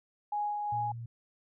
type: tone with tremolo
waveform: sine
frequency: 830.6 Hz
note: G#5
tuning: in tune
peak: -29 dBFS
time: 0.32-0.92 s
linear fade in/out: 5 ms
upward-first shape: sine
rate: 2.7 Hz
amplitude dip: 30%
type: tone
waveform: sine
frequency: 116.7 Hz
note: A#2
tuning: 2 cents sharp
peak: -38 dBFS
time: 0.72-1.06 s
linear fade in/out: 5 ms
effects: none